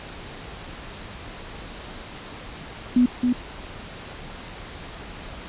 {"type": "tone with echo", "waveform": "sine", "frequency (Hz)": 246.9, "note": "B3", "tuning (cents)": 0, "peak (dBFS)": -13, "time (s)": [2.96, 3.06], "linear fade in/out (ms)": 5, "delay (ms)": 270, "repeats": 1, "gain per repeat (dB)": -4, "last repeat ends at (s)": 3.33, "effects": ["pink hiss -38 dBFS RMS until 5.48 s", "resampled to 8000 Hz"]}